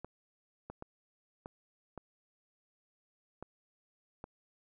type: clicks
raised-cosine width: 1 ms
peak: -29 dBFS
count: 7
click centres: 0.046 / 0.7 / 0.824 / 1.459 / 1.977 / 3.426 / 4.241 s
effects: none